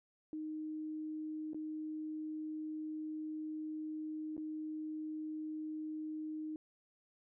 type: tone with dropouts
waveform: sine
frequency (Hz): 310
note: D#4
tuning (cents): -6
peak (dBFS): -39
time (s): 0.33-6.56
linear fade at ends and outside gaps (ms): 1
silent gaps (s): 1.533-1.545 / 4.367-4.378
effects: none